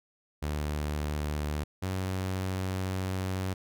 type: tone pair in turn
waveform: sawtooth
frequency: 74.6 / 93.99 Hz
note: D2 / F#2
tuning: +28 / +28 cents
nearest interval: major third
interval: 400 cents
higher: second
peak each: -26 dBFS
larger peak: neither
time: 0.42-1.64 / 1.82-3.54 s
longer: second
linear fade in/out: 10 ms
effects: none